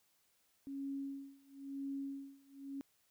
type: tone with tremolo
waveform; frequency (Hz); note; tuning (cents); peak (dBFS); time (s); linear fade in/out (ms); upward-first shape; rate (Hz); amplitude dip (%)
sine; 275.6; C#4; -10; -38; 0.67-2.81; 0; sine; 0.99; 95
effects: white hiss -75 dBFS RMS until 3.1 s